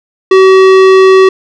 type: tone with tanh clipping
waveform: sine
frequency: 379.8 Hz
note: F#4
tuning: 45 cents sharp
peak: -3 dBFS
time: 0.31-1.29 s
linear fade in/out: 5 ms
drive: 18 dB
effects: none